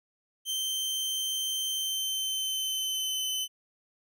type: tone with pitch glide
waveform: sawtooth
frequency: 3117 to 3042 Hz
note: G7 to F#7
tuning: -11 to +47 cents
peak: -26 dBFS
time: 0.45-3.48 s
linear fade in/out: 50 ms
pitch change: -42 cents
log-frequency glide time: 1.69-3.28 s
effects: none